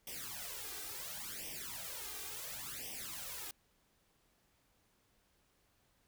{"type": "noise with flanger", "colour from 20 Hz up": "white", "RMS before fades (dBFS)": -45, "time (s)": [0.07, 3.51], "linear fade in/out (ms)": 2, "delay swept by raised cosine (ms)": [0.35, 2.55], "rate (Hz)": 0.71, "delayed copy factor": 1, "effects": ["pink hiss -74 dBFS RMS until 6.07 s"]}